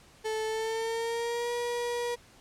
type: tone with pitch glide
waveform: 35% pulse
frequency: 437.2 to 479.5 Hz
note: A4 to A#4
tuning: -11 to +49 cents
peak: -28 dBFS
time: 0.24-2.16 s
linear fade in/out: 20 ms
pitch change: +160 cents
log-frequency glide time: 0.45-1.52 s
effects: pink hiss -57 dBFS RMS until 2.4 s + low-pass 10000 Hz 12 dB/octave